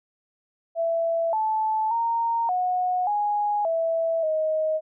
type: tone with pitch steps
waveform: sine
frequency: 665 / 872 / 925 / 729 / 829 / 658 / 627 Hz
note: E5 / A5 / A#5 / F#5 / G#5 / E5 / D#5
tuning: +15 / -16 / -14 / -26 / -3 / -3 / +13 cents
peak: -21 dBFS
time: 0.75-4.81 s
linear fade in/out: 50 ms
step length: 580 ms
effects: none